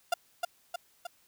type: tone with echo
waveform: 35% pulse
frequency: 698.5 Hz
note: F5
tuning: in tune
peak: -22 dBFS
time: 0.12-0.14 s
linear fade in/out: 5 ms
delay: 310 ms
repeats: 3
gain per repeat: -4 dB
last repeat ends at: 1.07 s
effects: white hiss -66 dBFS RMS until 1.27 s